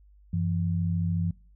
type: tone pair together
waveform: sine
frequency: 94.4 / 168.2 Hz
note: F#2 / E3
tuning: +35 / +35 cents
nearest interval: minor seventh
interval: 1000 cents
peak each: -27 dBFS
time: 0.33-1.31 s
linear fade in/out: 5 ms
effects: noise-tail reverb RT60 0.4 s tail -23 dB re dry + added 50 Hz sine -53 dBFS peak until 1.55 s